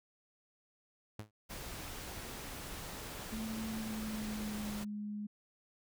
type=tone with exponential decay; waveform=sawtooth; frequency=106.5 Hz; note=G#2; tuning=44 cents sharp; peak=-35 dBFS; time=1.19-1.31 s; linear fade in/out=5 ms; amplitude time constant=26 ms
type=noise; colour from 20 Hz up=pink; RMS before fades=-45 dBFS; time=1.49-4.85 s; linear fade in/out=20 ms
type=tone with pitch glide; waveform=sine; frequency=220.7 to 208.3 Hz; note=A3 to G#3; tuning=+5 to +5 cents; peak=-38 dBFS; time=3.32-5.27 s; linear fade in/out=10 ms; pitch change=-100 cents; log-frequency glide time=3.72-4.79 s
effects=none